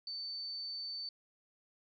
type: tone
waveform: sine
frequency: 4540 Hz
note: C#8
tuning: 41 cents sharp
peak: -39 dBFS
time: 0.07-1.09 s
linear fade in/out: 2 ms
effects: none